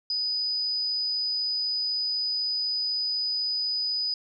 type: tone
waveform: sine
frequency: 4978 Hz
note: D#8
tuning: in tune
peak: -25 dBFS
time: 0.1-4.14 s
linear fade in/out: 2 ms
effects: none